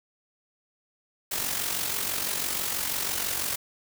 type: noise with amplitude modulation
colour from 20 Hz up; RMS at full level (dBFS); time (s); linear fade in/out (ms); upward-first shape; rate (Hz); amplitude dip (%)
white; -27; 1.31-3.56; 10; sine; 46.1; 55
effects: none